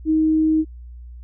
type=tone; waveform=sine; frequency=314.3 Hz; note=D#4; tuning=18 cents sharp; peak=-14 dBFS; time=0.05-0.65 s; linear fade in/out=50 ms; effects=added 60 Hz sine -35 dBFS peak until 1.23 s